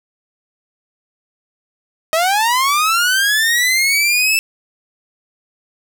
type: linear sweep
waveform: sawtooth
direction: up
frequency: 622.3 to 2651 Hz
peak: -9 dBFS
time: 2.13-4.39 s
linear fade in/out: 0 ms
effects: none

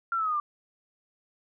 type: exponential sweep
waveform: sine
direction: down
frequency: 1388 to 1171 Hz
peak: -25 dBFS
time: 0.12-0.4 s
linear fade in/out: 2 ms
effects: none

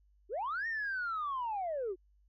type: linear two-way sweep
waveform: sine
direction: up then down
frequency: 343.6 to 1864.7 to 343.6 Hz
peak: -32 dBFS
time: 0.29-1.96 s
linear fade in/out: 50 ms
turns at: 0.67 s
effects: tanh soft clip ceiling -30 dBFS + added 50 Hz sine -64 dBFS peak until 2.28 s

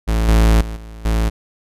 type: tone with level steps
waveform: 45% pulse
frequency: 55 Hz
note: A1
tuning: in tune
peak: -14 / -9 / -24 / -32 / -14 dBFS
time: 0.07-1.3 s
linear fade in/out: 20 ms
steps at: 0.28 / 0.61 / 0.76 / 1.05 s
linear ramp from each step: 5 ms
effects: resampled to 32000 Hz

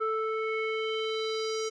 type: tone with low-pass filter sweep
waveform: square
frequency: 440 Hz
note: A4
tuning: in tune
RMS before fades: -31 dBFS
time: 0-1.7 s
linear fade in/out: 20 ms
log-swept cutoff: 1300 to 6100 Hz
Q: 3.5
effects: none

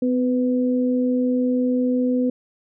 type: tone pair together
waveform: sine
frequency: 252.4 / 498.1 Hz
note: B3 / B4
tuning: +38 / +15 cents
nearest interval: octave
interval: 1177 cents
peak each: -18 / -24 dBFS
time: 0.02-2.3 s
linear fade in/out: 5 ms
effects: none

